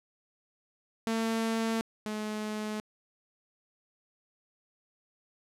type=tone pair in turn; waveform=sawtooth; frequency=225.5 / 213.4 Hz; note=A3 / G#3; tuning=+43 / +47 cents; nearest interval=minor second; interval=96 cents; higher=first; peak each=-24 / -29 dBFS; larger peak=first; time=1.07-1.81 / 2.06-2.8 s; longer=neither; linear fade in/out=0 ms; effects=low-pass 11000 Hz 12 dB/octave